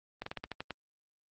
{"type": "slowing click train", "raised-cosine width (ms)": 0.3, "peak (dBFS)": -21, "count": 8, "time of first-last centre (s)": [0.22, 0.707], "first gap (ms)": 44, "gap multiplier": 1.15, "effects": ["high-pass 60 Hz 12 dB/octave", "Opus 24 kbps"]}